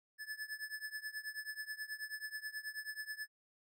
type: tone with tremolo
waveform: square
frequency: 1731 Hz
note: A6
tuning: 29 cents flat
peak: -39 dBFS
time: 0.18-3.28 s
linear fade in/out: 50 ms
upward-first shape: triangle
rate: 9.3 Hz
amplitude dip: 95%
effects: none

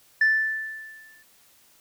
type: tone with exponential decay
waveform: sine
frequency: 1760 Hz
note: A6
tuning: in tune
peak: -13 dBFS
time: 0.21-1.23 s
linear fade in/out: 5 ms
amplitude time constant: 220 ms
effects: tanh soft clip ceiling -14 dBFS + white hiss -58 dBFS RMS until 1.8 s

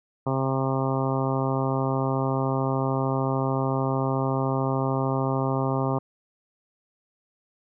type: harmonic tone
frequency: 133.5 Hz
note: C3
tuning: 35 cents sharp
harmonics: 1 / 2 / 3 / 4 / 5 / 6 / 7 / 8 / 9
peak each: -26 / -29 / -31 / -32 / -33 / -34 / -34 / -35 / -36 dBFS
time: 0.26-5.99 s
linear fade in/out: 10 ms
effects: none

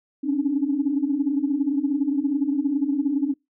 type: tone cluster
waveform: sine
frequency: 269.8 / 282.1 / 299.4 Hz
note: C#4 / C#4 / D4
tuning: -47 / +30 / +33 cents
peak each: -24 dBFS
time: 0.23-3.34 s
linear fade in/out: 20 ms
effects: noise-tail reverb RT60 0.2 s tail -25 dB re dry + tanh soft clip ceiling -10 dBFS

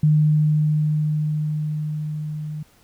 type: tone with level ramp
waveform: sine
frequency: 152.3 Hz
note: D#3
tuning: 37 cents flat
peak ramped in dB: -12 to -27 dBFS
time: 0.03-2.63 s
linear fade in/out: 5 ms
effects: pink hiss -56 dBFS RMS until 2.83 s

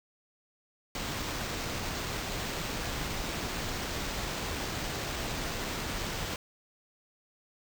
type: noise with sample-and-hold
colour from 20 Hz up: pink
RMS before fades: -35 dBFS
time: 0.95-6.36 s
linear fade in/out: 2 ms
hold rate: 11025 Hz
effects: none

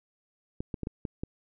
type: clicks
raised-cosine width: 3 ms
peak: -20 dBFS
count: 6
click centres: 0.605 / 0.742 / 0.833 / 0.871 / 1.052 / 1.235 s
effects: none

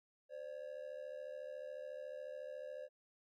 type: ring-modulated tone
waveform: triangle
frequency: 554.4 Hz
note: C#5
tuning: in tune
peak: -40 dBFS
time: 0.29-2.89 s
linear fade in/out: 50 ms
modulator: 37 Hz
effects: none

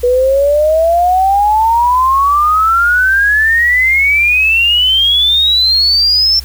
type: exponential sweep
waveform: sine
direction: up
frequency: 484.3 to 5410 Hz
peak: -7 dBFS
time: 0.03-6.4 s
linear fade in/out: 10 ms
effects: added 64 Hz sine -26 dBFS peak until 6.44 s + white hiss -36 dBFS RMS until 6.44 s

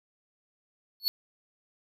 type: tone with exponential growth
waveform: square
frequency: 4406 Hz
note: C#8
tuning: 11 cents flat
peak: -19 dBFS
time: 1-1.08 s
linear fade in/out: 0 ms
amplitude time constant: 16 ms
effects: none

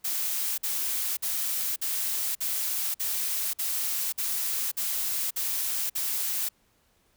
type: noise bursts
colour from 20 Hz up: blue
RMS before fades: -29 dBFS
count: 11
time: 0.04-6.49 s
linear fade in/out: 10 ms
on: 540 ms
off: 51 ms
effects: pink hiss -67 dBFS RMS until 7.16 s

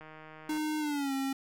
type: click train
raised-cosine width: 0.5 ms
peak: -34 dBFS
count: 89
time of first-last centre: 0.01-0.574 s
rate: 156 Hz
type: tone with pitch glide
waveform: square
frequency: 306.5 to 269.9 Hz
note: D#4 to C#4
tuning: -26 to -46 cents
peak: -31 dBFS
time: 0.49-1.33 s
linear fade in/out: 5 ms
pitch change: -220 cents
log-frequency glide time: 0.79-1.13 s
effects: none

